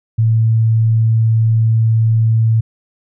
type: tone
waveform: sine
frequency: 112.3 Hz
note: A2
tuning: 36 cents sharp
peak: -9 dBFS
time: 0.18-2.61 s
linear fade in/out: 10 ms
effects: none